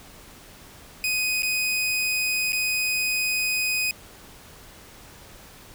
sawtooth tone with dropouts, 2500 Hz, D#7, 8 cents sharp, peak -19 dBFS, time 1.04-3.91 s, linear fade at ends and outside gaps 1 ms, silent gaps 1.422-1.431 / 2.522-2.53 s, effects pink hiss -47 dBFS RMS until 5.74 s

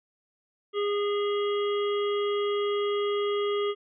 harmonic tone, 409.9 Hz, G#4, 23 cents flat, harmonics 1 / 3 / 5 / 7 / 8, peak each -25 / -34 / -41 / -42 / -39 dBFS, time 0.73-3.75 s, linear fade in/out 50 ms, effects none

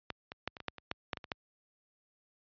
clicks, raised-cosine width 0.3 ms, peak -20 / -26 / -17 / -30 / -27 / -17 / -30 / -17 / -16 / -24 / -28 / -18 dBFS, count 12, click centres 0.103 / 0.319 / 0.476 / 0.568 / 0.603 / 0.683 / 0.783 / 0.914 / 1.132 / 1.172 / 1.242 / 1.318 s, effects high-pass 60 Hz 12 dB/octave + resampled to 11025 Hz

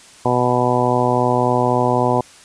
harmonic tone, 123.7 Hz, B2, 3 cents sharp, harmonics 1 / 2 / 3 / 4 / 5 / 6 / 7 / 8, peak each -22 / -22 / -22 / -22 / -22 / -22 / -22 / -22 dBFS, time 0.25-2.21 s, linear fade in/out 5 ms, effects white hiss -44 dBFS RMS until 2.44 s + resampled to 22050 Hz

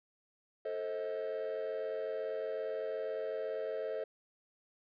triangle chord, A diminished, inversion none, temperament just, 440 / 528 / 633.6 Hz, A4 / C5 / Eb5, 0 / +16 / +31 cents, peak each -36 / -37 / -37 dBFS, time 0.65-4.04 s, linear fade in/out 5 ms, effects tanh soft clip ceiling -29 dBFS + resampled to 11025 Hz

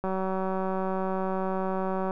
click train, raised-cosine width 1 ms, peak -17 dBFS, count 392, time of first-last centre 0.04-2.109 s, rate 189 Hz, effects none

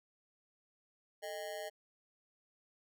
square tone with amplitude modulation, 620 Hz, D#5, 6 cents flat, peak -37 dBFS, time 1.22-1.7 s, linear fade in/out 20 ms, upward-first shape sine, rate 179 Hz, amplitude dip 100%, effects none

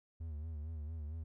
triangle tone with vibrato, 77.78 Hz, D#2, in tune, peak -38 dBFS, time 0.2-1.24 s, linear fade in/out 10 ms, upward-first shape sine, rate 4.4 Hz, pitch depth 96 cents each way, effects none

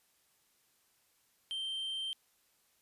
triangle tone, 3136 Hz, G7, in tune, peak -34 dBFS, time 1.51-2.13 s, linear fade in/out 0 ms, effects white hiss -72 dBFS RMS until 2.81 s + resampled to 32000 Hz

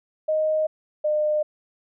sine tone pair in turn, 622.3 / 605.6 Hz, D#5 / D#5, 0 / -47 cents, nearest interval unison, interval 47 cents, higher first, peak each -19 / -19 dBFS, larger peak neither, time 0.28-0.67 / 1.04-1.43 s, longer neither, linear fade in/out 10 ms, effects none

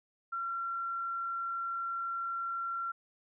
sine tone, 1366 Hz, F6, 39 cents flat, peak -33 dBFS, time 0.32-2.92 s, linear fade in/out 10 ms, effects none

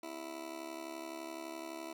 20% pulse tone with amplitude modulation, 329.4 Hz, E4, 1 cent flat, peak -34 dBFS, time 0.03-1.93 s, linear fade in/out 5 ms, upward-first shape sine, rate 71.8 Hz, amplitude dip 75%, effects none

